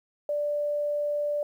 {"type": "tone", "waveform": "sine", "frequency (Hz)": 587.3, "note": "D5", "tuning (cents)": 0, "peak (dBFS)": -25, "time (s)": [0.29, 1.43], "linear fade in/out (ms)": 2, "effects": ["10-bit"]}